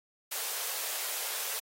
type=high-pass noise; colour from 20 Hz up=white; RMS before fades=-35 dBFS; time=0.31-1.6 s; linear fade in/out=10 ms; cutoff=410 Hz; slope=48 dB/octave; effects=AAC 48 kbps